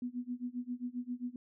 sine tone with tremolo, 246 Hz, B3, 7 cents flat, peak -33 dBFS, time 0.02-1.36 s, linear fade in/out 2 ms, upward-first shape sine, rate 7.5 Hz, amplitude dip 95%, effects none

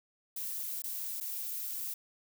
violet noise with dropouts, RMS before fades -38 dBFS, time 0.36-1.94 s, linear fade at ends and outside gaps 5 ms, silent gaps 0.821-0.838 / 1.202-1.209 s, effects none

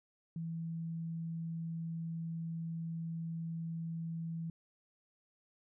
sine tone, 164.81 Hz, E3, in tune, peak -37 dBFS, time 0.36-4.5 s, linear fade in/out 2 ms, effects none

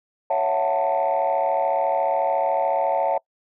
sine chord, F# minor seventh, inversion second, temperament just, 555 / 666 / 740 / 888 Hz, C#5 / E5 / F#5 / A5, +2 / +18 / 0 / +16 cents, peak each -23 dBFS, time 0.3-3.18 s, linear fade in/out 5 ms, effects noise-tail reverb RT60 0.1 s tail -25 dB re dry + tanh soft clip ceiling -13 dBFS

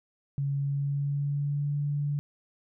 sine tone with pitch glide, 140 to 144.85 Hz, C#3 to D3, +18 to -24 cents, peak -26 dBFS, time 0.38-2.19 s, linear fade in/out 0 ms, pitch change +58 cents, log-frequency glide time 0.57-1.75 s, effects none

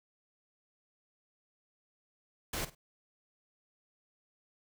pink noise with echo, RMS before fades -36 dBFS, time 2.53-2.65 s, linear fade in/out 5 ms, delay 50 ms, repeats 2, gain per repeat -14 dB, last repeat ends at 2.75 s, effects none

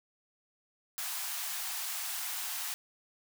white high-pass noise, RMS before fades -37 dBFS, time 0.98-2.74 s, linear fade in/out 0 ms, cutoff 670 Hz, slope 96 dB/octave, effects none

